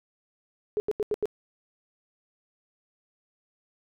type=tone bursts; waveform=sine; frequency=421.5 Hz; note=G#4; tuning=26 cents sharp; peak=-23 dBFS; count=5; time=0.77-1.256 s; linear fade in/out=0 ms; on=30 ms; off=84 ms; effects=none